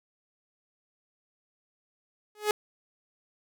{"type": "tone with exponential growth", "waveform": "sawtooth", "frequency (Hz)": 421.1, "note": "G#4", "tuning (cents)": 24, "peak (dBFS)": -15, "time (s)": [2.35, 2.51], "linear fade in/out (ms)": 2, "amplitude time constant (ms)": 34, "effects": []}